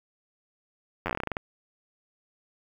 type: slowing click train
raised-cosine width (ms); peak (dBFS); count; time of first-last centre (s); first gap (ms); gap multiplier
0.5; -14; 13; 1.06-1.369; 10; 1.16
effects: 8-bit